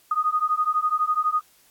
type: beating tone pair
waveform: sine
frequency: 1234 / 1246 Hz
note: D#6 / D#6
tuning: -15 / +2 cents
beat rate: 12 Hz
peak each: -23 / -23 dBFS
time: 0.11-1.41 s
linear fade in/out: 5 ms
effects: white hiss -58 dBFS RMS until 1.7 s + AAC 64 kbps